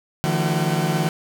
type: tone cluster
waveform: 40% pulse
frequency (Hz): 151.6 / 169.8 / 219.5 / 369.7 / 760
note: D#3 / F3 / A3 / F#4 / F#5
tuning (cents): -45 / -48 / -4 / -1 / +46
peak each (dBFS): -22 / -22 / -30 / -29 / -28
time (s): 0.24-1.09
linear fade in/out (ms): 0
effects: none